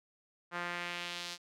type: tone with band-pass filter sweep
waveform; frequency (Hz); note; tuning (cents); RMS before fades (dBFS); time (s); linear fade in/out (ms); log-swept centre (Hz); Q
sawtooth; 174.61; F3; 0; -40; 0.51-1.38; 50; 1400 to 4800; 1.5
effects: none